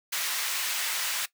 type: high-pass noise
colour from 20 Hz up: pink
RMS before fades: -30 dBFS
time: 0.12-1.26 s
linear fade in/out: 10 ms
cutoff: 1600 Hz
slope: 12 dB/octave
effects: noise-tail reverb RT60 0.1 s tail -18 dB re dry